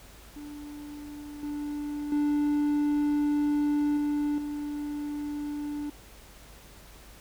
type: tone with level steps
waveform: triangle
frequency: 293.7 Hz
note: D4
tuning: in tune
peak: -37 / -29 / -21 / -23 / -29 dBFS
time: 0.36-5.9 s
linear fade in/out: 5 ms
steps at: 1.43 / 2.12 / 3.97 / 4.38 s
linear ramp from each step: 2 ms
effects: added 50 Hz sine -52 dBFS peak until 7.2 s + pink hiss -52 dBFS RMS until 7.2 s